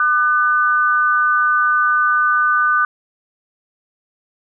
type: tone pair together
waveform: sine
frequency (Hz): 1204.2 / 1500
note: D6 / F#6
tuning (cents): +43 / +23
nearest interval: major third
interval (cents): 380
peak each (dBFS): -15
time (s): 0-2.85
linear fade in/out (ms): 2
effects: none